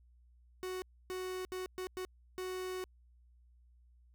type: tone bursts at uneven times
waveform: 45% pulse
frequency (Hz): 370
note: F#4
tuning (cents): 0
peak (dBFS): -38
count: 6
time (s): 0.63-0.82 / 1.1-1.45 / 1.52-1.66 / 1.78-1.87 / 1.97-2.05 / 2.38-2.84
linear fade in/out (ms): 0
effects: added 60 Hz sine -61 dBFS peak until 4.14 s